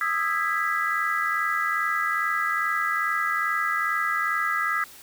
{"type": "chord", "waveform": "sine", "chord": "E major seventh", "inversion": "third", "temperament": "just", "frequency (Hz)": [1236.1, 1318.5, 1648.1, 1977.8], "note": ["D#6", "E6", "G#6", "B6"], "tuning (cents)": [-12, 0, -14, 2], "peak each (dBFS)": -28, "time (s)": [0.01, 4.84], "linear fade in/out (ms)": 2, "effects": ["white hiss -47 dBFS RMS until 5.02 s"]}